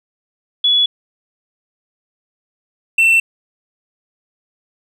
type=tone pair in turn; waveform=sine / triangle; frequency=3400 / 2688 Hz; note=G#7 / E7; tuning=+40 / +33 cents; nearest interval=major third; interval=407 cents; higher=first; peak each=-10 / -7 dBFS; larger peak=second; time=0.64-0.86 / 2.98-3.2 s; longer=neither; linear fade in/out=5 ms; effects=none